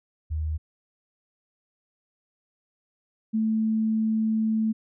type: tone pair in turn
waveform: sine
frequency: 77.78 / 220 Hz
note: D#2 / A3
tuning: 0 / 0 cents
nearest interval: octave + tritone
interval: 1800 cents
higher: second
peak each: -25 / -21 dBFS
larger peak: second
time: 0.3-0.58 / 3.33-4.73 s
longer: second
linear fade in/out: 20 ms
effects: none